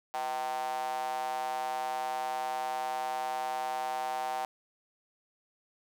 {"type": "tone with high-pass filter", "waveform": "square", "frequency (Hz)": 70, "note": "C#2", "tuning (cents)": 18, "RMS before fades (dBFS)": -34, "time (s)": [0.14, 4.45], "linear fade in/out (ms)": 0, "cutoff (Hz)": 780, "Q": 6.9, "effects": []}